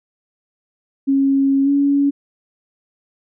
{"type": "tone with pitch glide", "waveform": "sine", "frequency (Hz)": [273.5, 281.8], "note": ["C#4", "C#4"], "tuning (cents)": [-23, 29], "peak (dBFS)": -12, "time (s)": [1.07, 2.11], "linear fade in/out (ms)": 20, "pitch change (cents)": 52, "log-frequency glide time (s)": [1.64, 1.69], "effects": []}